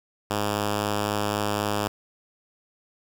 5% pulse tone, 103.83 Hz, G#2, in tune, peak -13 dBFS, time 0.3-1.88 s, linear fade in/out 5 ms, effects 7-bit

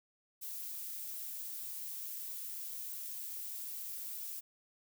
violet noise, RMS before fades -43 dBFS, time 0.41-4.41 s, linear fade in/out 20 ms, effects none

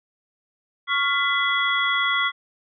sine tone cluster, 1115 / 1398 / 2004 / 3348 Hz, C#6 / F6 / B6 / G#7, +10 / +1 / +25 / +13 cents, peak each -25 / -25 / -23 / -26 dBFS, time 0.87-2.32 s, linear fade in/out 50 ms, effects none

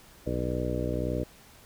harmonic tone with a mistuned harmonic, 61.74 Hz, B1, in tune, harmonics 1 / 2 / 3 / 4 / 5 / 6 / 7 / 8 / 10, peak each -34 / -34 / -38 / -37 / -35 / -39 / -38 / -36 / -37 dBFS, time 0.26-1.24 s, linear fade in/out 10 ms, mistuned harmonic 10, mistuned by -57 cents, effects pink hiss -54 dBFS RMS until 1.65 s

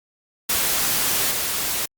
white noise with level steps, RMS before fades -21 / -24 dBFS, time 0.49-1.86 s, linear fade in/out 10 ms, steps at 1.31 s, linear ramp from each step 2 ms, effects Opus 48 kbps

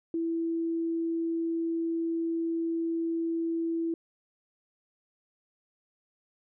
sine tone, 331.1 Hz, E4, 8 cents sharp, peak -27 dBFS, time 0.14-3.94 s, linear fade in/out 2 ms, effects none

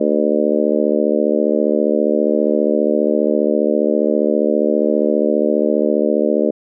harmonic tone, 74.9 Hz, D2, 35 cents sharp, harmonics 3 / 4 / 5 / 6 / 7 / 8, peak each -20 / -20 / -20 / -20 / -20 / -20 dBFS, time 0-6.51 s, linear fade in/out 10 ms, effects none

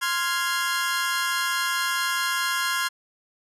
sawtooth chord, F minor, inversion second, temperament equal, 1046.5 / 1396.9 / 1661.2 Hz, C6 / F6 / Ab6, 0 / 0 / 0 cents, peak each -24 dBFS, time 0.01-2.89 s, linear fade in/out 20 ms, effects resampled to 32000 Hz

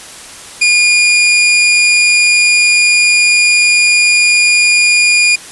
sawtooth tone, 2429 Hz, D#7, 42 cents flat, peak -3 dBFS, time 0.61-5.36 s, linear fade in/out 10 ms, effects white hiss -31 dBFS RMS until 5.51 s + resampled to 24000 Hz

